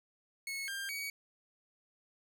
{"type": "tone with pitch steps", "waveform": "sawtooth", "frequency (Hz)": [2193, 1595, 2256], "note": ["C#7", "G6", "C#7"], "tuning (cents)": [-19, 30, 30], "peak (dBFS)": -34, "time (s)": [0.47, 1.1], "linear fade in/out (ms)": 2, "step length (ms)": 210, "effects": []}